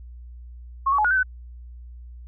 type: tone with pitch steps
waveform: sine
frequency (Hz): 1085 / 1130 / 849 / 1451 / 1541 / 1508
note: C#6 / C#6 / G#5 / F#6 / G6 / F#6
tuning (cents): -37 / +33 / +38 / -34 / -30 / +32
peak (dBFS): -17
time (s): 0.86-1.232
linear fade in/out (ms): 10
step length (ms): 62
effects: added 60 Hz sine -38 dBFS peak until 2.27 s